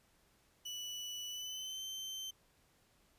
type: tone with pitch glide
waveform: 30% pulse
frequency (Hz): 2960 to 3100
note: F#7 to G7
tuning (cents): 0 to -20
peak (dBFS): -39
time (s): 0.65-2.31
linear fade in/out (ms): 10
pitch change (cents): +80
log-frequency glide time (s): 1.28-1.83
effects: pink hiss -71 dBFS RMS until 3.18 s + resampled to 32000 Hz